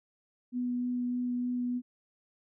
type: tone with vibrato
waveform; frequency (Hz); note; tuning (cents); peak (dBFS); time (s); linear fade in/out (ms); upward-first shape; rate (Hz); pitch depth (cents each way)
sine; 246.3; B3; -5; -29; 0.52-1.82; 50; sine; 3.3; 8
effects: none